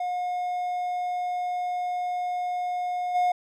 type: tone with level steps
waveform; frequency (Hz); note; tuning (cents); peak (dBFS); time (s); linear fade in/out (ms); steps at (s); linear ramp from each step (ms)
triangle; 719; F#5; -50; -24 / -18; 0-3.32; 5; 3.14; 20
effects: none